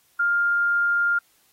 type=tone; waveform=sine; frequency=1403 Hz; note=F6; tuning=8 cents sharp; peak=-18 dBFS; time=0.19-1.19 s; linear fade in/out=10 ms; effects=white hiss -62 dBFS RMS until 1.52 s + AAC 48 kbps